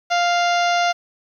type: harmonic tone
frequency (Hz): 698.5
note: F5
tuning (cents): 0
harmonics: 1 / 2 / 3 / 4 / 5 / 6 / 7 / 8 / 9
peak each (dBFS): -17 / -23 / -27 / -29 / -31 / -33 / -34 / -35 / -36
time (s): 0.1-0.93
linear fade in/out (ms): 20
effects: 9-bit